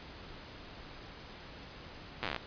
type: slowing click train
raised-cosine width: 0.3 ms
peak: -18 dBFS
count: 12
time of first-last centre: 2.23-2.363 s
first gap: 8 ms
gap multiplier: 1.08
effects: pink hiss -49 dBFS RMS until 2.46 s + resampled to 11025 Hz